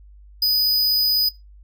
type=tone; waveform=square; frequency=4978 Hz; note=D#8; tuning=in tune; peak=-16 dBFS; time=0.42-1.29 s; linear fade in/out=5 ms; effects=noise-tail reverb RT60 0.2 s tail -20 dB re dry + added 50 Hz sine -43 dBFS peak until 1.63 s